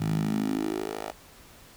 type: tone with high-pass filter sweep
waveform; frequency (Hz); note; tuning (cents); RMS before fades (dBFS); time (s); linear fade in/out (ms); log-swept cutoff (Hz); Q
10% pulse; 52.8; G#1; +29; -29; 0-1.12; 10; 130 to 590; 4.4
effects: pink hiss -52 dBFS RMS until 1.76 s